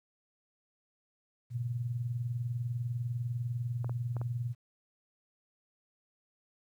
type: tone with tremolo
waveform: sine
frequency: 120 Hz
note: B2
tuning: 49 cents flat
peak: -29 dBFS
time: 1.5-4.55 s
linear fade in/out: 50 ms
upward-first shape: sine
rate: 20 Hz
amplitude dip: 60%
type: clicks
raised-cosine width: 1 ms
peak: -29 dBFS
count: 4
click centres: 3.845 / 3.895 / 4.167 / 4.215 s
effects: 11-bit